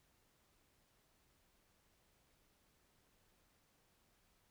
silence, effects pink hiss -75 dBFS RMS until 4.5 s

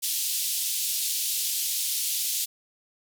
white band-pass noise, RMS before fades -28 dBFS, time 0.02-2.46 s, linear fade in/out 20 ms, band 3100 to 15000 Hz, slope 24 dB/octave, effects none

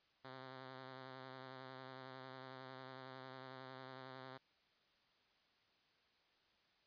5% pulse tone with vibrato, 130.81 Hz, C3, in tune, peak -40 dBFS, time 0.24-4.38 s, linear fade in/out 10 ms, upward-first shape sine, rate 11 Hz, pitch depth 26 cents each way, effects white hiss -75 dBFS RMS until 6.86 s + resampled to 11025 Hz

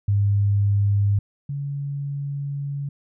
sine tone pair in turn, 101.1 / 141.35 Hz, G#2 / C#3, -46 / +34 cents, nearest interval tritone, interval 580 cents, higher second, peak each -16 / -25 dBFS, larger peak first, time 0.08-1.19 / 1.49-2.89 s, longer second, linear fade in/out 5 ms, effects none

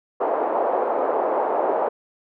white band-pass noise, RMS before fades -22 dBFS, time 0.2-1.89 s, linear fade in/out 10 ms, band 390 to 840 Hz, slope 24 dB/octave, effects none

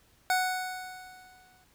25% pulse tone with exponential decay, 740 Hz, F#5, in tune, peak -19 dBFS, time 0.3-1.64 s, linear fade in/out 1 ms, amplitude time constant 290 ms, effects pink hiss -64 dBFS RMS until 1.74 s

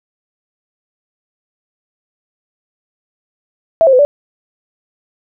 sine tone with pitch steps, 657 / 535 / 505 / 579 Hz, E5 / C5 / B4 / D5, -6 / +38 / +39 / -25 cents, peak -5 dBFS, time 3.81-4.05 s, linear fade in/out 0 ms, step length 60 ms, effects none

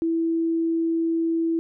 sine tone, 329.6 Hz, E4, in tune, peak -20 dBFS, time 0.02-1.59 s, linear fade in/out 0 ms, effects none

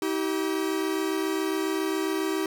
45% pulse tone pair together, 318.9 / 386.2 Hz, D#4 / G4, +43 / -26 cents, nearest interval minor third, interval 331 cents, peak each -28 dBFS, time 0.02-2.46 s, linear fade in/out 2 ms, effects none

